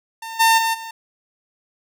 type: tone with level steps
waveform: sawtooth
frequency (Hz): 904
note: A5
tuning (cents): +47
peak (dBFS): -26 / -8 / -14 / -27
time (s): 0.22-0.91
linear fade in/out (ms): 5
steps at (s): 0.39 / 0.57 / 0.73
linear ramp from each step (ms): 20
effects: none